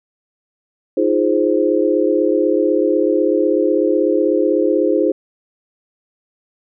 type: chord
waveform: sine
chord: F minor seventh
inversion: third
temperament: equal with one note detuned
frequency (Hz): 311.1 / 347.2 / 415.3 / 523.3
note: Eb4 / F4 / Ab4 / C5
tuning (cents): 0 / -10 / 0 / 0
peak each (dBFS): -18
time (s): 0.97-5.12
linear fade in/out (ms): 5
effects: none